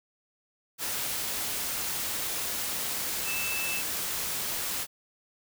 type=tone in noise; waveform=sine; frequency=2637 Hz; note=E7; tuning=in tune; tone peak=-32 dBFS; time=3.24-3.83 s; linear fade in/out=50 ms; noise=white; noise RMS=-32 dBFS; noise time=0.78-4.87 s; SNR=-3 dB; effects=none